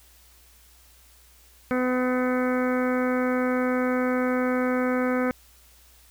harmonic tone with a mistuned harmonic, 252.5 Hz, B3, 39 cents sharp, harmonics 1 / 2 / 3 / 4 / 5 / 6 / 7 / 8 / 9, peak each -24 / -26 / -36 / -38 / -33 / -34 / -40 / -41 / -39 dBFS, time 1.71-5.31 s, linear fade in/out 0 ms, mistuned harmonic 9, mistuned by -40 cents, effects added 60 Hz sine -56 dBFS peak until 6.1 s + white hiss -56 dBFS RMS until 6.1 s

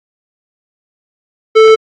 sine tone with tanh clipping, 440 Hz, A4, in tune, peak -4 dBFS, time 1.55-1.76 s, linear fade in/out 20 ms, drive 16 dB, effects AAC 32 kbps

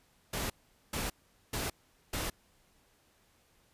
pink noise bursts, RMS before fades -35 dBFS, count 4, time 0.33-2.3 s, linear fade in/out 5 ms, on 170 ms, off 430 ms, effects pink hiss -68 dBFS RMS until 3.73 s + resampled to 32000 Hz

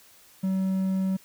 triangle tone, 190 Hz, F#3, 46 cents sharp, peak -21 dBFS, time 0.43-1.17 s, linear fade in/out 10 ms, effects white hiss -55 dBFS RMS until 1.24 s

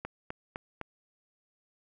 click train, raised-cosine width 0.5 ms, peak -21 dBFS, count 4, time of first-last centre 0.05-0.813 s, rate 3.93 Hz, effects none

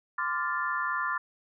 sine chord, D minor seventh, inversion third, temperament equal with one note detuned, 1031.5 / 1174.7 / 1396.9 / 1760 Hz, C6 / D6 / F6 / A6, -25 / 0 / 0 / 0 cents, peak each -33 dBFS, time 0.18-1.18 s, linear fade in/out 5 ms, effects none

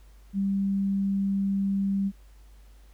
sine tone, 196.6 Hz, G3, 5 cents sharp, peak -23 dBFS, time 0.33-2.12 s, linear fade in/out 50 ms, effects added 50 Hz sine -49 dBFS peak until 2.93 s + pink hiss -63 dBFS RMS until 2.93 s

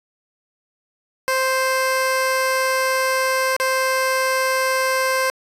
15% pulse tone with dropouts, 523.3 Hz, C5, in tune, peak -11 dBFS, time 1.28-5.3 s, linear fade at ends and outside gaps 0 ms, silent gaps 3.565-3.6 s, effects resampled to 32000 Hz

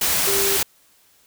sine tone in noise, 395.1 Hz, G4, 14 cents sharp, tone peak -23 dBFS, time 0.27-0.57 s, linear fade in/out 5 ms, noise white, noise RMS -20 dBFS, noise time 0.01-0.63 s, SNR -6 dB, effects white hiss -57 dBFS RMS until 1.26 s

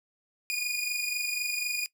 sawtooth tone pair together, 2439 / 2463 Hz, D#7 / D#7, -35 / -18 cents, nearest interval unison, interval 17 cents, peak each -28 dBFS, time 0.5-1.86 s, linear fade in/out 0 ms, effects noise-tail reverb RT60 0.1 s tail -19 dB re dry

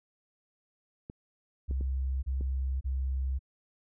clicks, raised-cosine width 3 ms, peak -28 dBFS, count 4, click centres 1.099 / 1.711 / 1.81 / 2.41 s
sine tone bursts, 66 Hz, C2, 16 cents sharp, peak -28 dBFS, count 3, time 1.68-3.392 s, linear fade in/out 20 ms, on 550 ms, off 31 ms
effects none

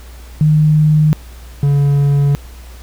sine / triangle tone pair in turn, 153.1 / 142.02 Hz, D#3 / C#3, -28 / +42 cents, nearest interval minor second, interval 130 cents, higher first, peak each -7 dBFS, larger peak neither, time 0.41-1.13 / 1.63-2.35 s, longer neither, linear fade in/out 0 ms, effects added 60 Hz sine -32 dBFS peak until 2.82 s + pink hiss -42 dBFS RMS until 2.82 s

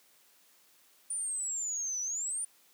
sine exponential two-way sweep, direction down then up, 9397 to 5870 to 9397 Hz, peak -32 dBFS, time 1.1-2.45 s, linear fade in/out 5 ms, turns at 2.01 s, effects white hiss -64 dBFS RMS until 2.73 s + high-pass 200 Hz 12 dB/octave

